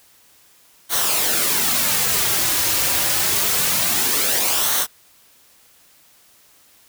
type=noise with flanger; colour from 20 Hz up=white; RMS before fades=-19 dBFS; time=0.89-4.87 s; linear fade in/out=50 ms; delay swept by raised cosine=0.4 to 4.7 ms; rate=0.26 Hz; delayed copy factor=-0.55; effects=white hiss -53 dBFS RMS until 6.88 s